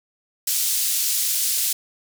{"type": "band-pass noise", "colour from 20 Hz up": "white", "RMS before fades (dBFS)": -22, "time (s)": [0.47, 1.73], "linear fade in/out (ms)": 5, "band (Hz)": [4200, 16000], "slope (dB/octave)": 12, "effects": []}